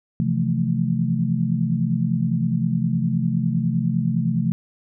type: chord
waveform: sine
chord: F major seventh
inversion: second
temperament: equal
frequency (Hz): 130.81 / 164.81 / 174.61 / 220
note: C3 / E3 / F3 / A3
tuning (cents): 0 / 0 / 0 / 0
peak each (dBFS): -24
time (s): 0.2-4.52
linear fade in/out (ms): 0
effects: none